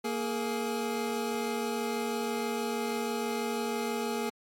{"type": "tone pair together", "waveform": "25% pulse", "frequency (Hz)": [233.1, 420], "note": ["A#3", "G#4"], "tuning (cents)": [0, 19], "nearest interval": "minor seventh", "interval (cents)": 1019, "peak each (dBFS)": [-29, -29], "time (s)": [0.04, 4.3], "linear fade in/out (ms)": 10, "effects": ["MP3 64 kbps"]}